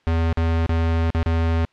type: tone with dropouts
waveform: square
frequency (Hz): 82.41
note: E2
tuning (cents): 0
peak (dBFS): -18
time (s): 0.07-1.65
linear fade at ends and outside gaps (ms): 0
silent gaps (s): 0.328-0.373 / 0.663-0.693 / 1.104-1.148 / 1.229-1.261
effects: white hiss -61 dBFS RMS until 1.72 s + low-pass 3000 Hz 12 dB/octave